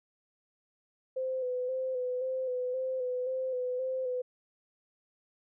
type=tone with vibrato; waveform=sine; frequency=510 Hz; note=C5; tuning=44 cents flat; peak=-30 dBFS; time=1.16-4.22 s; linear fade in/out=10 ms; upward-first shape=square; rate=1.9 Hz; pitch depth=31 cents each way; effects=none